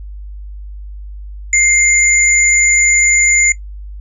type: tone pair together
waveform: sine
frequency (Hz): 2100 / 6978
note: C7 / A8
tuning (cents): +6 / -15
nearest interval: octave + major sixth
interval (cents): 2079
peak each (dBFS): -11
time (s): 1.53-3.52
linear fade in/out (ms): 2
effects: noise-tail reverb RT60 0.1 s tail -17 dB re dry + added 50 Hz sine -26 dBFS peak until 4 s